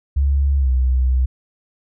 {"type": "tone with pitch glide", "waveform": "sine", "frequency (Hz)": [69.6, 63.82], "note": ["C#2", "C2"], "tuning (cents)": [8, -43], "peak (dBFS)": -13, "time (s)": [0.16, 1.26], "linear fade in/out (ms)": 10, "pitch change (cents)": -151, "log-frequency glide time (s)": [0.58, 0.7], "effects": []}